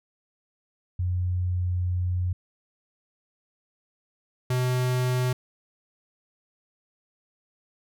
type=tone pair in turn; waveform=sine / square; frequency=89.9 / 126.22 Hz; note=F#2 / B2; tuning=-49 / +38 cents; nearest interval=tritone; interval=587 cents; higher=second; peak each=-23 / -23 dBFS; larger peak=neither; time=0.99-2.33 / 4.5-5.33 s; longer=first; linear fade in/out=5 ms; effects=none

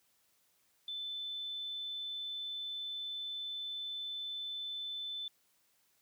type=tone; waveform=sine; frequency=3520 Hz; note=A7; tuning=in tune; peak=-38 dBFS; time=0.88-5.28 s; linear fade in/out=2 ms; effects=white hiss -73 dBFS RMS until 6.01 s + high-pass 60 Hz 12 dB/octave

